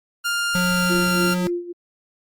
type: tone with pitch glide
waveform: sawtooth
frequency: 1403 to 1389.3 Hz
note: F6 to F6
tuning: +8 to -9 cents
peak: -17 dBFS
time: 0.24-1.35 s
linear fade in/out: 20 ms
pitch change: -17 cents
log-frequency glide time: 0.49-1.1 s
type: tone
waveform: square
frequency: 180.5 Hz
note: F#3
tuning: 43 cents flat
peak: -21 dBFS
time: 0.55-1.47 s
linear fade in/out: 0 ms
type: tone with tremolo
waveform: sine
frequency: 349.2 Hz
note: F4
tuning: in tune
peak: -20 dBFS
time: 0.89-1.73 s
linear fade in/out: 20 ms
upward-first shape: sine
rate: 3.6 Hz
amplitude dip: 80%
effects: Opus 32 kbps